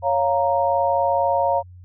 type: chord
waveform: sine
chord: Bb minor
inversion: first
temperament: equal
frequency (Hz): 554.4 / 698.5 / 932.3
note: Db5 / F5 / Bb5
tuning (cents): 0 / 0 / 0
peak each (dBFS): -21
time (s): 0.02-1.63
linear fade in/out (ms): 50
effects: added 90 Hz sine -40 dBFS peak until 1.84 s